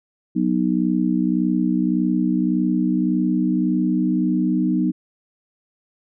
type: chord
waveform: sine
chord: B major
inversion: second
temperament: just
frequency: 185.21 / 246.9 / 308.7 Hz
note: F#3 / B3 / D#4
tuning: +2 / 0 / -14 cents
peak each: -21 dBFS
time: 0.35-4.92 s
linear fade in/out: 20 ms
effects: none